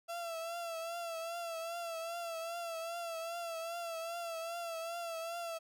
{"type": "tone with vibrato", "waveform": "35% pulse", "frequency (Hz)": 671, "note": "E5", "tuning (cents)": 31, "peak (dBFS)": -37, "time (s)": [0.08, 5.59], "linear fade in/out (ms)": 20, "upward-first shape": "triangle", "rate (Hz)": 2.5, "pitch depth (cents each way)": 58, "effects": []}